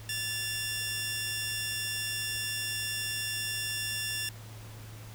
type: tone pair together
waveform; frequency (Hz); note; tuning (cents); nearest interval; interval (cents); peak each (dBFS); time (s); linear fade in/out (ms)
15% pulse; 1745 / 2770; A6 / F7; -15 / -15; minor sixth; 800; -29 / -27; 0.09-4.29; 2
effects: added 109 Hz sine -44 dBFS peak until 5.14 s + pink hiss -51 dBFS RMS until 5.14 s